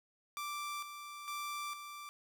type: tone with tremolo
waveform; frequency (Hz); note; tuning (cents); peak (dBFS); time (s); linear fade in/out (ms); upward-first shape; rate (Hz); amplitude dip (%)
sawtooth; 1174; D6; -1; -35; 0.37-2.09; 0; square; 1.1; 55
effects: none